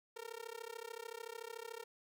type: tone with amplitude modulation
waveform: sawtooth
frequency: 460 Hz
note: A#4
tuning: 23 cents flat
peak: -38 dBFS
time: 0.16-1.84 s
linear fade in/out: 10 ms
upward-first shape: sine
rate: 33.6 Hz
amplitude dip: 100%
effects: none